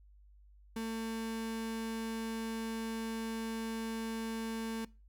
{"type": "tone", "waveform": "35% pulse", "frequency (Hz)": 225, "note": "A3", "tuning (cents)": 39, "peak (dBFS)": -34, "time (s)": [0.76, 4.85], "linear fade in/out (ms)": 5, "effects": ["noise-tail reverb RT60 0.3 s tail -21 dB re dry", "added 50 Hz sine -57 dBFS peak until 5.08 s"]}